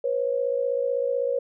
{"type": "tone pair together", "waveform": "sine", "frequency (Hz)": [488.1, 544], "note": ["B4", "C#5"], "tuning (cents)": [-20, -33], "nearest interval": "major second", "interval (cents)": 187, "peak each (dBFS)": -25, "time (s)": [0.04, 1.39], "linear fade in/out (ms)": 5, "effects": []}